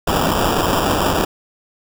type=noise with sample-and-hold; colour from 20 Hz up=violet; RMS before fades=-17 dBFS; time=0.07-1.25 s; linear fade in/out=5 ms; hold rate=2100 Hz; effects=none